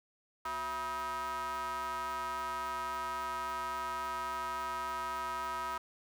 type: ring-modulated tone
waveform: square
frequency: 150.6 Hz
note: D3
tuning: 44 cents sharp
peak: -33 dBFS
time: 0.45-5.78 s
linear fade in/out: 5 ms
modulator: 1120 Hz
effects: none